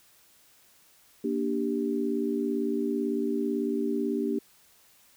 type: chord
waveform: sine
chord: G minor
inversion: first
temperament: equal with one note detuned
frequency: 235.7 / 293.7 / 392 Hz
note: Bb3 / D4 / G4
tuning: +19 / 0 / 0 cents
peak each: -30 dBFS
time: 1.24-4.39 s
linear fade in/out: 5 ms
effects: white hiss -60 dBFS RMS until 5.16 s